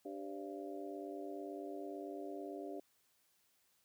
harmonic tone with a mistuned harmonic, 98 Hz, G2, in tune, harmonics 3 / 4 / 5 / 6 / 7, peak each -47 / -47 / -54 / -51 / -51 dBFS, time 0.05-2.8 s, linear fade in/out 5 ms, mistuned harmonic 5, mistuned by +100 cents, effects white hiss -75 dBFS RMS until 3.84 s + high-pass 60 Hz 12 dB/octave

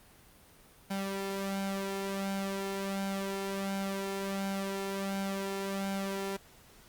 sawtooth tone with flanger, 195.6 Hz, G3, 4 cents flat, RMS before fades -35 dBFS, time 0.9-6.37 s, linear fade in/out 10 ms, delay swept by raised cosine 1.3 to 2.27 ms, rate 1.4 Hz, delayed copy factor +0.6, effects pink hiss -58 dBFS RMS until 6.88 s + Opus 32 kbps

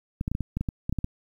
clicks, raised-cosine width 5 ms, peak -15 dBFS, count 12, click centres 0.211 / 0.279 / 0.316 / 0.351 / 0.407 / 0.57 / 0.61 / 0.688 / 0.895 / 0.926 / 0.987 / 1.044 s, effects 9-bit

